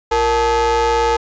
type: ring-modulated tone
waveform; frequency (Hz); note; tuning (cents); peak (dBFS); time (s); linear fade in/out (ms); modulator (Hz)
square; 203.3; G#3; -37; -11; 0.11-1.17; 10; 669
effects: resampled to 16000 Hz